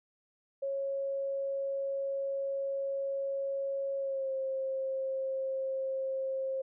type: tone with pitch glide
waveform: sine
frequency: 549 to 532.4 Hz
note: C#5 to C5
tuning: -17 to +30 cents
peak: -31 dBFS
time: 0.62-6.62 s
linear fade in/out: 10 ms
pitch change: -53 cents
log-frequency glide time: 3.98-4.32 s
effects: none